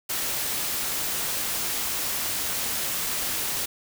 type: noise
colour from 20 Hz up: white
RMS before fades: -28 dBFS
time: 0.09-3.66 s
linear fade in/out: 10 ms
effects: none